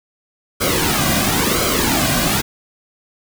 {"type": "noise with flanger", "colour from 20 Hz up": "pink", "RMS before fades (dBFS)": -17, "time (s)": [0.6, 2.42], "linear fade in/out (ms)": 20, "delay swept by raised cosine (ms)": [1.1, 2.3], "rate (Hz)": 0.97, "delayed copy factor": -0.7, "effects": []}